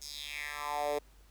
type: tone with high-pass filter sweep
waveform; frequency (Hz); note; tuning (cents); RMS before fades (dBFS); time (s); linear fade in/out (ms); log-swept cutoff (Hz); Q
10% pulse; 146.83; D3; 0; -37; 0.01-0.99; 10; 6000 to 440; 3.7
effects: added 50 Hz sine -57 dBFS peak until 1.3 s + pink hiss -65 dBFS RMS until 1.3 s